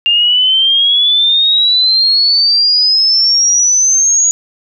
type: exponential sweep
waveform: sine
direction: up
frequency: 2794 to 6770 Hz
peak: -7 dBFS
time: 0.06-4.31 s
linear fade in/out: 0 ms
effects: none